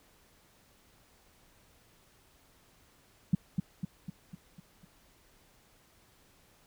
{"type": "tone with echo", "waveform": "sine", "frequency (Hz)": 175.6, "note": "F3", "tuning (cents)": 10, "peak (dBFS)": -19, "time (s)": [3.33, 3.35], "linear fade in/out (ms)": 5, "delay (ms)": 250, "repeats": 6, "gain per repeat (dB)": -5, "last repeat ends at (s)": 4.85, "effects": ["pink hiss -64 dBFS RMS until 6.66 s"]}